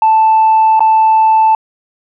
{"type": "tone with dropouts", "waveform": "sine", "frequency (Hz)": 880, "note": "A5", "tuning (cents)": 0, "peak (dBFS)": -4, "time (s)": [0.02, 1.55], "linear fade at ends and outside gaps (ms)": 2, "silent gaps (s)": [0.794, 0.805], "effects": ["tanh soft clip ceiling -3 dBFS"]}